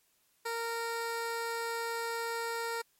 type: tone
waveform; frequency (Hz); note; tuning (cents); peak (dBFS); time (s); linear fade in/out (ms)
15% pulse; 462.3; A#4; -14; -27; 0.45-2.82; 10
effects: white hiss -71 dBFS RMS until 2.99 s + MP3 64 kbps